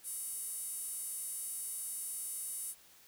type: tone with high-pass filter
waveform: square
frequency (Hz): 421.6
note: G#4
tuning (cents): +26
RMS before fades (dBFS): -41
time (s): 0.03-2.75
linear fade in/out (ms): 50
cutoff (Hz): 9800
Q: 5.1
effects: white hiss -61 dBFS RMS until 3.07 s